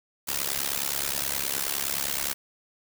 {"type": "noise with amplitude modulation", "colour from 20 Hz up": "white", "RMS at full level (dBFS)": -25, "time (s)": [0.27, 2.34], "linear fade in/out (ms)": 20, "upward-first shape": "sine", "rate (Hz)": 69.6, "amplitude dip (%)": 95, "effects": []}